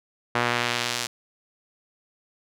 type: tone with band-pass filter sweep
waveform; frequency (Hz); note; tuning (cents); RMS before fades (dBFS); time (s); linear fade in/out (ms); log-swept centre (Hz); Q
sawtooth; 120.6; B2; -41; -26; 0.35-1.07; 5; 1400 to 6100; 0.84
effects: none